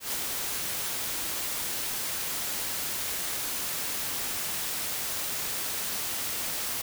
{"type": "noise with ADSR envelope", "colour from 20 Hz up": "white", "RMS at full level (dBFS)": -30, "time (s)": [0, 6.82], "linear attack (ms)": 120, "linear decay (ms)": 39, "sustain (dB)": -2, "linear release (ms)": 10, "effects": []}